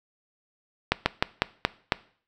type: slowing click train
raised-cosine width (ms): 0.3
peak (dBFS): -3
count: 6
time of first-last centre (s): 0.92-1.922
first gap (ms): 140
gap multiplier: 1.18
effects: noise-tail reverb RT60 0.5 s tail -20 dB re dry